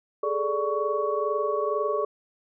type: tone cluster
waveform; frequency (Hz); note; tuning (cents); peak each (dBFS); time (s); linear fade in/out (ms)
sine; 413.9 / 436 / 586 / 1119; G#4 / A4 / D5 / C#6; -6 / -16 / -4 / +16; -29; 0.23-2.05; 5
effects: none